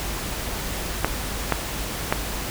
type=clicks; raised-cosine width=0.5 ms; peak=-3 dBFS; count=3; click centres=1.046 / 1.523 / 2.125 s; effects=added 50 Hz sine -32 dBFS peak until 2.5 s + pink hiss -30 dBFS RMS until 2.5 s